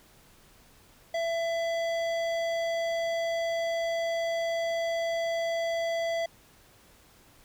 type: tone with hard clipping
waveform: sine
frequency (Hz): 668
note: E5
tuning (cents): +23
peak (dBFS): -29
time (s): 1.14-6.26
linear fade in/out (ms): 5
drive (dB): 14
effects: pink hiss -58 dBFS RMS until 7.44 s